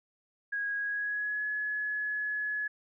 sine tone with pitch glide, 1648 to 1697.3 Hz, G#6 to G#6, -14 to +37 cents, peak -30 dBFS, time 0.52-2.68 s, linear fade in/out 10 ms, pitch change +51 cents, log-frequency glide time 0.79-1.45 s, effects none

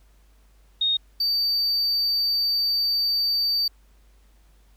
sine / triangle tone pair in turn, 3714 / 4614 Hz, A#7 / D8, -7 / -31 cents, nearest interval major third, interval 376 cents, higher second, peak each -19 dBFS, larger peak neither, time 0.81-0.97 / 1.2-3.68 s, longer second, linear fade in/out 5 ms, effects added 50 Hz sine -53 dBFS peak until 4.76 s + pink hiss -64 dBFS RMS until 4.76 s

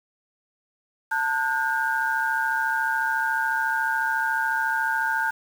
sine tone cluster, 892 / 1456 / 1590 Hz, A5 / F#6 / G6, +23 / -28 / +24 cents, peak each -26 dBFS, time 1.11-5.31 s, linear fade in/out 10 ms, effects 7-bit

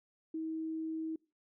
sine tone, 319.9 Hz, D#4, 48 cents sharp, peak -35 dBFS, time 0.34-1.16 s, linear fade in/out 5 ms, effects noise-tail reverb RT60 0.4 s tail -26 dB re dry

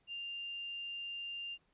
sine tone, 2794 Hz, F7, in tune, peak -40 dBFS, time 0.07-1.58 s, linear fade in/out 50 ms, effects pink hiss -75 dBFS RMS until 1.73 s + resampled to 8000 Hz

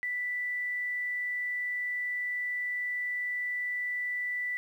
sine tone with quantisation, 1975.5 Hz, B6, in tune, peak -30 dBFS, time 0.03-4.57 s, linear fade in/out 0 ms, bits 10, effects none

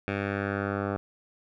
10% pulse tone with low-pass filter sweep, 100 Hz, G2, 35 cents sharp, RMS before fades -30 dBFS, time 0.08-0.97 s, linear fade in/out 0 ms, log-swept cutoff 2300 to 1100 Hz, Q 2.5, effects none

